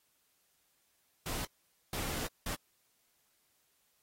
pink noise bursts at uneven times, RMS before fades -38 dBFS, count 3, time 1.26-1.45 / 1.93-2.27 / 2.46-2.55 s, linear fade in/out 2 ms, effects white hiss -74 dBFS RMS until 4.02 s + AAC 48 kbps

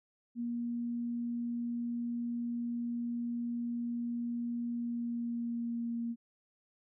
sine tone with pitch glide, 237.4 to 233.7 Hz, A#3 to A#3, +32 to +5 cents, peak -33 dBFS, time 0.35-6.16 s, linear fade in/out 50 ms, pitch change -27 cents, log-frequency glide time 4.7-6.01 s, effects none

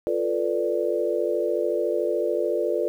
sine chord, B half-diminished seventh, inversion second, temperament equal, 349.2 / 440 / 493.9 / 587.3 Hz, F4 / A4 / B4 / D5, 0 / 0 / 0 / 0 cents, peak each -27 dBFS, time 0.07-2.88 s, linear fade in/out 0 ms, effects 9-bit

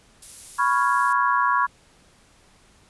violet noise, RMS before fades -36 dBFS, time 0.22-1.13 s, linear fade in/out 5 ms
sine chord, C# dominant seventh, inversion third, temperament equal, 987.8 / 1108.7 / 1396.9 / 1661.2 Hz, B5 / C#6 / E#6 / G#6, 0 / 0 / 0 / 0 cents, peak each -22 / -21 / -26 / -26 dBFS, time 0.58-1.67 s, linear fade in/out 20 ms
effects pink hiss -56 dBFS RMS until 2.89 s + resampled to 24000 Hz

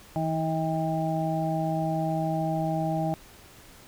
harmonic tone with a mistuned harmonic, 159.6 Hz, D#3, 44 cents sharp, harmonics 1 / 2 / 4 / 5, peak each -28 / -32 / -31 / -31 dBFS, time 0.16-3.14 s, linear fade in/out 0 ms, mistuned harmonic 1, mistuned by +21 cents, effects pink hiss -51 dBFS RMS until 3.87 s

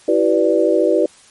sine chord, E minor seventh, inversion none, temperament equal with one note detuned, 329.6 / 383.7 / 493.9 / 587.3 Hz, E4 / G4 / B4 / D5, 0 / -37 / 0 / 0 cents, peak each -17 dBFS, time 0.08-1.06 s, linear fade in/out 5 ms, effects white hiss -47 dBFS RMS until 1.3 s + MP3 48 kbps

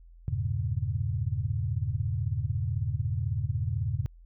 sine chord, E diminished seventh, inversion none, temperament equal with one note detuned, 82.41 / 100.41 / 116.54 / 138.59 Hz, E2 / G2 / Bb2 / Db3, 0 / +42 / 0 / 0 cents, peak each -33 / -31 / -32 / -34 dBFS, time 0.28-4.06 s, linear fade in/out 0 ms, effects added 42 Hz sine -49 dBFS peak until 4.25 s

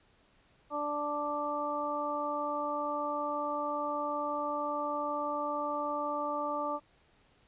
harmonic tone, 293.7 Hz, D4, in tune, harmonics 1 / 2 / 3 / 4, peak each -40 / -36 / -37 / -35 dBFS, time 0.7-6.8 s, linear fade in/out 50 ms, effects pink hiss -66 dBFS RMS until 7.47 s + resampled to 8000 Hz

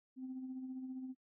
sine tone with tremolo, 259.1 Hz, C4, 17 cents flat, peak -39 dBFS, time 0.16-1.15 s, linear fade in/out 50 ms, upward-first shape sine, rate 15 Hz, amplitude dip 45%, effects noise-tail reverb RT60 0.1 s tail -25 dB re dry + tanh soft clip ceiling -37 dBFS

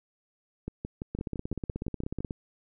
two click trains, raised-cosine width 3 ms, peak -21 / -20 dBFS, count 10 / 20, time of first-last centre 0.68-2.205 / 1.15-2.309 s, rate 5.9 / 16.4 Hz, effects none

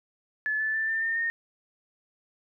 sine tone with pitch steps, 1725 / 1747.1 / 1769.4 / 1792 / 1814.9 / 1838.2 Hz, A6 / A6 / A6 / A6 / A#6 / A#6, -35 / -13 / +9 / +31 / -47 / -25 cents, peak -25 dBFS, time 0.46-1.3 s, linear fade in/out 0 ms, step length 140 ms, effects none

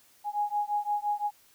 sine beating tone pair, 826 / 831.8 Hz, G#5 / G#5, -10 / +2 cents, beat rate 5.8 Hz, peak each -30 dBFS, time 0.24-1.31 s, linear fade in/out 50 ms, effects white hiss -61 dBFS RMS until 1.54 s

